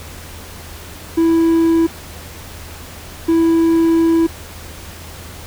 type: tone bursts at uneven times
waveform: triangle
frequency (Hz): 329.6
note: E4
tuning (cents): 0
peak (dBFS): -8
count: 2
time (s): 1.17-1.87 / 3.28-4.27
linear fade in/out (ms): 10
effects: added 82 Hz sine -36 dBFS peak until 5.46 s + pink hiss -35 dBFS RMS until 5.46 s